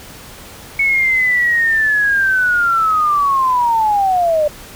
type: linear sweep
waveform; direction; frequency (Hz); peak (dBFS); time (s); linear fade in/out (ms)
sine; down; 2217 to 587.3; -11; 0.79-4.48; 5
effects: pink hiss -36 dBFS RMS until 4.75 s